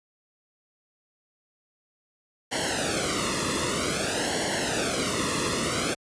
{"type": "noise with flanger", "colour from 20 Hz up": "pink", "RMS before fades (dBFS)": -27, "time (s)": [2.51, 5.95], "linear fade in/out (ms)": 20, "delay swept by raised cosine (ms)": [0.8, 1.32], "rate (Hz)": 0.52, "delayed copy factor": -0.85, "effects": ["high-pass 60 Hz 12 dB/octave", "resampled to 22050 Hz"]}